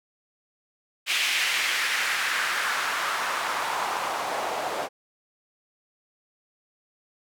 white noise with band-pass filter sweep, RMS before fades -27 dBFS, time 1.06-4.89 s, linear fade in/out 50 ms, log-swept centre 2600 to 640 Hz, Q 1.9, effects none

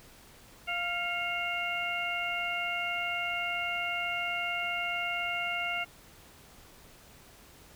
harmonic tone with a mistuned harmonic, 696 Hz, F5, 6 cents flat, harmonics 1 / 2 / 3 / 4, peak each -37 / -37 / -34 / -35 dBFS, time 0.67-5.85 s, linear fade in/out 20 ms, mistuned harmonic 3, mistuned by +62 cents, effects pink hiss -55 dBFS RMS until 7.75 s

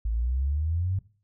sine exponential sweep, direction up, 52.8 to 98 Hz, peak -24 dBFS, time 0.05-0.99 s, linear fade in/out 5 ms, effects noise-tail reverb RT60 0.4 s tail -17 dB re dry

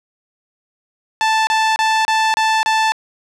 sawtooth tone bursts, 880 Hz, A5, in tune, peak -9 dBFS, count 6, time 1.21-2.92 s, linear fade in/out 0 ms, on 260 ms, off 30 ms, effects low-pass 6000 Hz 12 dB/octave

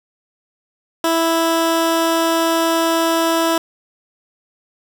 15% pulse tone, 329.6 Hz, E4, in tune, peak -8 dBFS, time 1.04-3.58 s, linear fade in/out 2 ms, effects none

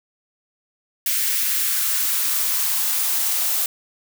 blue noise with high-pass filter sweep, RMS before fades -21 dBFS, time 1.06-3.66 s, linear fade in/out 2 ms, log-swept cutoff 1900 to 590 Hz, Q 1.7, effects none

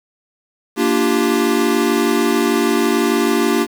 square chord, G minor seventh, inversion first, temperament equal with one note detuned, 233.1 / 293.7 / 345.4 / 392 Hz, Bb3 / D4 / F4 / G4, 0 / 0 / -19 / 0 cents, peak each -20 dBFS, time 0.76-3.67 s, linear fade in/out 50 ms, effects 7-bit

